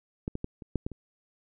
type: clicks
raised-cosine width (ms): 3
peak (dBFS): -18 / -20 / -19 / -30 / -14 / -18 / -28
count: 7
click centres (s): 0.279 / 0.354 / 0.444 / 0.622 / 0.757 / 0.865 / 0.917
effects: none